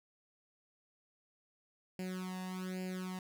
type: tone with flanger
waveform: sawtooth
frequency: 185 Hz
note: F#3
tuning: in tune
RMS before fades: -41 dBFS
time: 1.99-3.19 s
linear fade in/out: 2 ms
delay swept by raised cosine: 0.41 to 1.11 ms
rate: 1.2 Hz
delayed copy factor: +0.95
effects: none